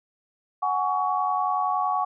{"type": "chord", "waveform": "sine", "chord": "F# suspended second", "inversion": "none", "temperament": "equal with one note detuned", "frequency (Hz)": [740, 830.6, 1124.2], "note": ["F#5", "G#5", "C#6"], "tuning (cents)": [0, 0, 24], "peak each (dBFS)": [-26, -28, -25], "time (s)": [0.62, 2.05], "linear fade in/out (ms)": 10, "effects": []}